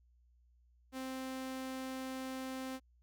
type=tone; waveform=sawtooth; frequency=261.6 Hz; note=C4; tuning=in tune; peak=-36 dBFS; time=0.92-2.8 s; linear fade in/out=50 ms; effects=added 60 Hz sine -65 dBFS peak until 3.02 s